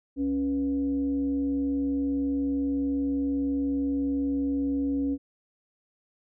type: tone with frequency modulation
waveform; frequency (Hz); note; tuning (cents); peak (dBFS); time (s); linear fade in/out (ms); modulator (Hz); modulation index
sine; 277.2; C#4; 0; -24; 0.16-5.18; 50; 212; 0.37
effects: none